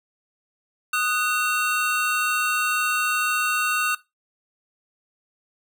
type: tone cluster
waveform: square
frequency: 1243 / 1483 / 2721 Hz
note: D#6 / F#6 / F7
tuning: -2 / +4 / -46 cents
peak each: -26 dBFS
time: 0.93-3.95 s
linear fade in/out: 5 ms
effects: noise-tail reverb RT60 0.2 s tail -17 dB re dry